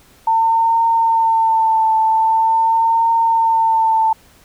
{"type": "tone with vibrato", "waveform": "sine", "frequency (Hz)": 899, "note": "A5", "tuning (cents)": 37, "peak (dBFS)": -11, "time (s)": [0.27, 4.13], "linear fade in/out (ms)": 5, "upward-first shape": "triangle", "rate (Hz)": 0.44, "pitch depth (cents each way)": 33, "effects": ["pink hiss -49 dBFS RMS until 4.44 s"]}